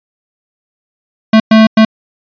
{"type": "tone bursts at uneven times", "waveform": "square", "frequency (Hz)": 220, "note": "A3", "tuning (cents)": 0, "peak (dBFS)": -3, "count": 3, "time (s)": [[1.33, 1.4], [1.51, 1.67], [1.77, 1.85]], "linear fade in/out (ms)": 5, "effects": ["resampled to 11025 Hz"]}